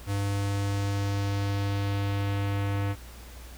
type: tone with low-pass filter sweep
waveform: square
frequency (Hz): 100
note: G2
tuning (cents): +35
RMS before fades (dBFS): -28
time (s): 0.06-2.96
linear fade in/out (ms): 50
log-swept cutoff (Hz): 11000 to 2300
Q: 1.2
effects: added 60 Hz sine -43 dBFS peak until 3.57 s + pink hiss -49 dBFS RMS until 3.57 s